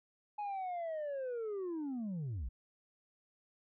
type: linear sweep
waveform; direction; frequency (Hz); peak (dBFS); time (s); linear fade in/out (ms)
sine; down; 843 to 49; -34; 0.38-2.49; 10
effects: tanh soft clip ceiling -36 dBFS